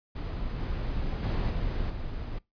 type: noise with level steps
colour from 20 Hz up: brown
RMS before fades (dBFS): -33 / -31 / -27 / -30 / -35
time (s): 0.15-2.39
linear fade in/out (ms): 10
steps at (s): 0.58 / 1.22 / 1.49 / 1.89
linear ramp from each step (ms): 20
effects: noise-tail reverb RT60 0.2 s tail -22 dB re dry + resampled to 11025 Hz